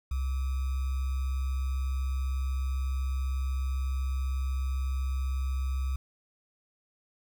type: tone with sample-and-hold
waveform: sine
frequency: 66 Hz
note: C2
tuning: 16 cents sharp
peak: -27 dBFS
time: 0.11-5.96 s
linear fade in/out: 5 ms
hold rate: 1225 Hz
effects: none